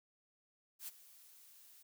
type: noise with ADSR envelope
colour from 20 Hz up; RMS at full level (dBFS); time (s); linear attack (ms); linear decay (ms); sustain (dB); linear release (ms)
blue; -44; 0.79-1.83; 87; 24; -17; 11
effects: none